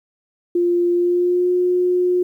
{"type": "tone with pitch glide", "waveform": "sine", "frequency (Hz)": [349.2, 359.8], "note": ["F4", "F#4"], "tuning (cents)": [0, -48], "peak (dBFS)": -14, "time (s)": [0.55, 2.23], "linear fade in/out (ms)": 5, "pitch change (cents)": 52, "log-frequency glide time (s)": [0.92, 1.52], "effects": ["9-bit"]}